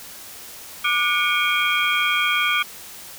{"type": "tone cluster", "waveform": "sine", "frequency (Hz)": [1189, 1452, 2236, 2411, 3246], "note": ["D6", "F#6", "C#7", "D7", "G#7"], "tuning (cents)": [21, -33, 14, 45, -40], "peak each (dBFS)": -24, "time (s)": [0.84, 2.63], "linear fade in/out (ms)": 10, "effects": ["white hiss -39 dBFS RMS until 3.18 s"]}